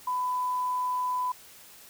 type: tone with quantisation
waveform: sine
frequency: 1000 Hz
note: B5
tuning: 21 cents sharp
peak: -26 dBFS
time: 0.07-1.32 s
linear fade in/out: 5 ms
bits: 9
effects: white hiss -51 dBFS RMS until 1.89 s